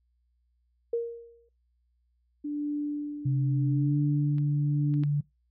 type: tone with exponential decay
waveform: sine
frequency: 467.3 Hz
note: A#4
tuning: 4 cents sharp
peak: -23 dBFS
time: 0.93-1.49 s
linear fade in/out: 5 ms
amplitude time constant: 120 ms
type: tone with tremolo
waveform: sine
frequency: 293.7 Hz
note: D4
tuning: in tune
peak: -27 dBFS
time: 2.44-5.04 s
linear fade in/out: 10 ms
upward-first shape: sine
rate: 0.83 Hz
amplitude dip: 65%
type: tone with pitch glide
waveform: sine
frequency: 134.3 to 145.61 Hz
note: C3 to D3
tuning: +46 to -14 cents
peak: -23 dBFS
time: 3.25-5.21 s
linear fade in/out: 10 ms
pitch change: +140 cents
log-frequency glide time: 3.69-3.99 s
type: clicks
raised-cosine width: 0.3 ms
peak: -35 / -37 / -29 dBFS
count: 3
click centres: 4.383 / 4.94 / 5.036 s
effects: noise-tail reverb RT60 0.2 s tail -23 dB re dry + added 60 Hz sine -68 dBFS peak until 5.5 s